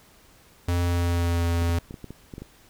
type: tone with pitch glide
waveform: square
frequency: 87.31 to 85.12 Hz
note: F2 to F2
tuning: 0 to -44 cents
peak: -22 dBFS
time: 0.68-1.79 s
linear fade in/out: 5 ms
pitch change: -44 cents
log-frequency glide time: 0.82-1.46 s
type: clicks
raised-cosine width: 3 ms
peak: -24 dBFS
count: 9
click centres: 1.621 / 1.694 / 1.909 / 1.942 / 2.043 / 2.106 / 2.338 / 2.381 / 2.42 s
effects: pink hiss -55 dBFS RMS until 2.69 s